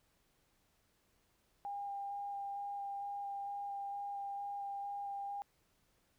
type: tone with vibrato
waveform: sine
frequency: 803 Hz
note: G5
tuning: 41 cents sharp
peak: -39 dBFS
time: 1.65-5.42 s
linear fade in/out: 0 ms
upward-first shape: square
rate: 2.2 Hz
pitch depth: 8 cents each way
effects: pink hiss -75 dBFS RMS until 6.18 s